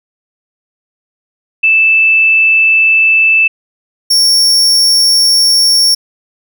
sine / 40% pulse tone pair in turn, 2637 / 5492 Hz, E7 / F8, 0 / -30 cents, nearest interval octave + minor second, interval 1270 cents, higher second, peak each -5 dBFS, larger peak neither, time 1.63-3.48 / 4.1-5.95 s, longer neither, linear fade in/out 10 ms, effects none

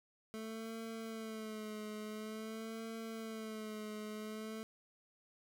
25% pulse tone with vibrato, 219.1 Hz, A3, 7 cents flat, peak -39 dBFS, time 0.34-4.63 s, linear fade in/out 0 ms, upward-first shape sine, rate 0.48 Hz, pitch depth 49 cents each way, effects none

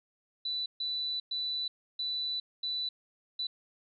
sine tone bursts at uneven times, 3976 Hz, B7, 11 cents sharp, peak -31 dBFS, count 6, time 0.45-0.66 / 0.8-1.2 / 1.31-1.68 / 1.99-2.4 / 2.63-2.89 / 3.39-3.47 s, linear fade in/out 5 ms, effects none

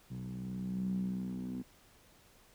10% pulse tone with band-pass filter sweep, 62.8 Hz, B1, 30 cents sharp, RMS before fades -38 dBFS, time 0.1-1.63 s, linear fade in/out 20 ms, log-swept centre 150 to 230 Hz, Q 8.7, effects pink hiss -63 dBFS RMS until 2.54 s

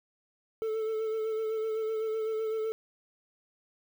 triangle tone with vibrato, 440 Hz, A4, in tune, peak -27 dBFS, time 0.62-2.72 s, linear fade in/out 0 ms, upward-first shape sine, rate 7.9 Hz, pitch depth 25 cents each way, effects 9-bit

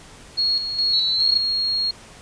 sine tone with tremolo, 4312 Hz, C#8, 49 cents flat, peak -17 dBFS, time 0.37-1.39 s, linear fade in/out 20 ms, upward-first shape square, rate 2.4 Hz, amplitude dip 55%
sine tone with pitch glide, 3951 to 4284 Hz, B7 to C8, 0 to +40 cents, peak -19 dBFS, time 0.93-1.91 s, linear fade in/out 5 ms, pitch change +140 cents, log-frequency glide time 1.08-1.3 s
effects pink hiss -44 dBFS RMS until 2.21 s + resampled to 22050 Hz

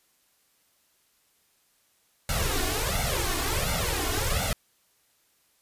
pink noise with flanger, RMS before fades -27 dBFS, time 2.29-4.53 s, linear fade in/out 2 ms, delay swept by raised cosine 1.4 to 2.8 ms, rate 1.4 Hz, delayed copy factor +0.9, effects white hiss -67 dBFS RMS until 5.61 s + resampled to 32000 Hz

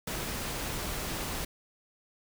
pink noise, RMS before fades -35 dBFS, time 0.07-1.45 s, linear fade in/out 5 ms, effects none

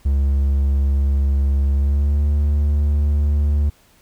triangle tone with pitch glide, 69.3 to 73 Hz, C#2 to D2, 0 to -10 cents, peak -12 dBFS, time 0.05-3.7 s, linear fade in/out 10 ms, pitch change +90 cents, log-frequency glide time 1.72-2.26 s, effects pink hiss -54 dBFS RMS until 4.01 s

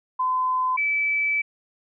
sine tone pair in turn, 1021 / 2307 Hz, C6 / D7, -43 / -31 cents, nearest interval octave + major second, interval 1412 cents, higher second, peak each -20 dBFS, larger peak neither, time 0.19-0.77 / 0.77-1.42 s, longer second, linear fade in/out 10 ms, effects none

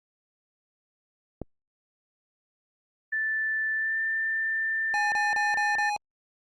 click, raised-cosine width 2 ms, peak -19 dBFS, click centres 1.417 s
sine tone with pitch glide, 1760 to 1784.6 Hz, A6 to A6, 0 to +24 cents, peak -25 dBFS, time 3.12-5.9 s, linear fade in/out 10 ms, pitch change +24 cents, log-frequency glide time 3.75-3.98 s
square tone bursts, 830.6 Hz, G#5, in tune, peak -27 dBFS, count 5, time 4.94-5.964 s, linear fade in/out 0 ms, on 180 ms, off 31 ms
effects low-pass 6000 Hz 12 dB/octave + Opus 48 kbps

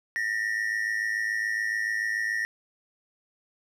triangle tone pair together, 1800 / 1907 Hz, A6 / A#6, +39 / +39 cents, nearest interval minor second, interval 100 cents, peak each -27 / -27 dBFS, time 0.16-2.45 s, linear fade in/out 0 ms, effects none

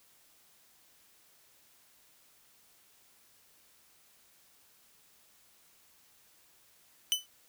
sawtooth tone with exponential decay, 3010 Hz, F#7, 29 cents sharp, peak -19 dBFS, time 7.12-7.26 s, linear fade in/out 0 ms, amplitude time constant 30 ms, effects white hiss -64 dBFS RMS until 7.48 s

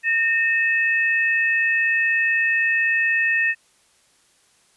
sine tone pair together, 1832 / 2591 Hz, A#6 / E7, -31 / -30 cents, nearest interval tritone, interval 601 cents, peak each -18 / -22 dBFS, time 0.03-3.55 s, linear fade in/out 50 ms, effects white hiss -59 dBFS RMS until 4.76 s + resampled to 24000 Hz

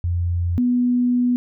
sine tone pair in turn, 86.9 / 245.8 Hz, F2 / B3, -8 / -8 cents, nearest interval octave + tritone, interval 1800 cents, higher second, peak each -18 / -15 dBFS, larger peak second, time 0.04-0.58 / 0.58-1.36 s, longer second, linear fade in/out 0 ms, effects none

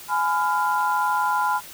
sine chord, F diminished, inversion first, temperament just, 838.1 / 1005.8 / 1396.9 Hz, Ab5 / Cb6 / F6, +16 / +31 / 0 cents, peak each -24 / -22 / -26 dBFS, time 0.08-1.61 s, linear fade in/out 50 ms, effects white hiss -41 dBFS RMS until 1.73 s

